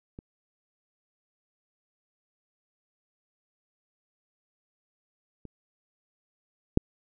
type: clicks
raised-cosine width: 3 ms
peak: -28 / -29 / -6 dBFS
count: 3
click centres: 0.189 / 5.453 / 6.774 s
effects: none